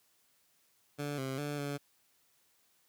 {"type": "tone with pitch steps", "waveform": "15% pulse", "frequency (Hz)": [145.2, 133.1, 146.1, 142.9], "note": ["D3", "C3", "D3", "D3"], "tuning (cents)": [-19, 30, -9, -47], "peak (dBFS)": -29, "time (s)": [0.98, 1.78], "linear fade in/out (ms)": 20, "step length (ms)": 200, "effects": ["white hiss -71 dBFS RMS until 2.88 s", "high-pass 60 Hz 12 dB/octave"]}